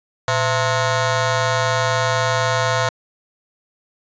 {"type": "ring-modulated tone", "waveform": "15% pulse", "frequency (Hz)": 392, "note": "G4", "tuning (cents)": 0, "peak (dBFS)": -7, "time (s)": [0.28, 2.89], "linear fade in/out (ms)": 2, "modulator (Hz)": 274, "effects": ["resampled to 16000 Hz"]}